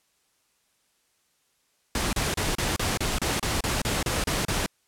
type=noise bursts; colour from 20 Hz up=pink; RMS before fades=-26 dBFS; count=13; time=1.95-4.662 s; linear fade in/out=2 ms; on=180 ms; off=31 ms; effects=white hiss -69 dBFS RMS until 4.87 s + low-pass 11000 Hz 12 dB/octave